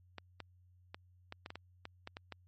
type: clicks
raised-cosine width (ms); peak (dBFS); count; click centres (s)
0.3; -28; 11; 0.183 / 0.403 / 0.945 / 1.324 / 1.461 / 1.504 / 1.556 / 1.854 / 2.074 / 2.169 / 2.323
effects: added 90 Hz sine -62 dBFS peak until 2.47 s + MP3 32 kbps